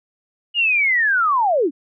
sine linear sweep, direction down, 2900 to 249.8 Hz, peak -14 dBFS, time 0.54-1.71 s, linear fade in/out 50 ms, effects none

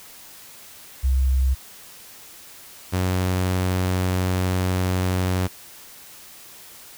sine / sawtooth tone pair in turn, 65.41 / 92.1 Hz, C2 / F#2, 0 / -7 cents, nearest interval tritone, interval 593 cents, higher second, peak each -16 dBFS, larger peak neither, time 1.03-1.55 / 2.92-5.48 s, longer second, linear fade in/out 20 ms, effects white hiss -44 dBFS RMS until 6.97 s

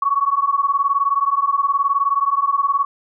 sine beating tone pair, 1108.7 / 1127.7 Hz, C#6 / C#6, 0 / +29 cents, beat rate 19 Hz, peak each -18 dBFS, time 0.02-2.85 s, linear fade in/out 5 ms, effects none

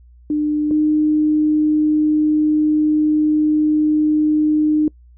sine tone pair in turn, 300 / 304.9 Hz, D4 / D#4, +37 / -35 cents, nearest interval unison, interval 28 cents, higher second, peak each -15 / -12 dBFS, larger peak second, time 0.3-0.71 / 0.71-4.88 s, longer second, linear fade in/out 2 ms, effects noise-tail reverb RT60 0.1 s tail -25 dB re dry + added 60 Hz sine -43 dBFS peak until 5.17 s

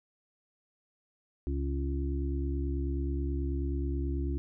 harmonic tone, 69.3 Hz, C#2, in tune, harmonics 1 / 2 / 4 / 5, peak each -30 / -40 / -38 / -39 dBFS, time 1.47-4.38 s, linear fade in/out 0 ms, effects none

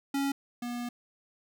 square tone pair in turn, 277.2 / 241.4 Hz, C#4 / B3, 0 / -39 cents, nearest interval major second, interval 239 cents, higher first, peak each -28 / -34 dBFS, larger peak first, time 0.14-0.32 / 0.62-0.89 s, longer second, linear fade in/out 5 ms, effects none

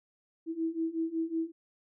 sine beating tone pair, 323.4 / 328.8 Hz, E4 / E4, -33 / -4 cents, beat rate 5.4 Hz, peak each -34 / -32 dBFS, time 0.46-1.52 s, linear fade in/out 50 ms, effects none

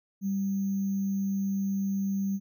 sine tone with sample-and-hold, 196 Hz, G3, in tune, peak -26 dBFS, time 0.21-2.4 s, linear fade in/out 50 ms, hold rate 6300 Hz, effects none

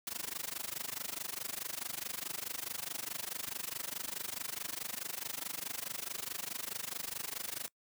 white noise with amplitude modulation, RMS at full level -37 dBFS, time 0.07-7.68 s, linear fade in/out 0 ms, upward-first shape sine, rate 24.7 Hz, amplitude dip 95%, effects noise-tail reverb RT60 0.1 s tail -23 dB re dry + high-pass 100 Hz 12 dB/octave

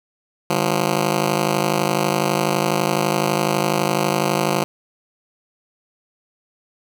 10% pulse ring-modulated tone, 175.5 Hz, F3, 9 cents sharp, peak -6 dBFS, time 0.5-4.64 s, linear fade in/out 0 ms, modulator 26 Hz, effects none

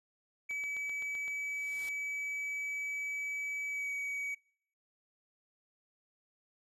triangle tone with pitch glide, 2288 to 2266 Hz, D7 to C#7, -46 to +37 cents, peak -33 dBFS, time 0.49-4.35 s, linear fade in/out 10 ms, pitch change -17 cents, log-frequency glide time 3.69-3.91 s
click train, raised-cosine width 0.3 ms, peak -35 dBFS, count 7, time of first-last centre 0.51-1.28 s, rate 7.79 Hz
white noise with exponential growth, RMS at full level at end -48 dBFS, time 1.24-1.89 s, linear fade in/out 1 ms, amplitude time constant 140 ms
effects noise-tail reverb RT60 0.6 s tail -25 dB re dry + resampled to 32000 Hz

